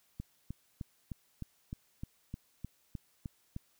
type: click train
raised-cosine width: 5 ms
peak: -27 dBFS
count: 12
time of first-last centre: 0.2-3.564 s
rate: 3.27 Hz
effects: white hiss -71 dBFS RMS until 3.79 s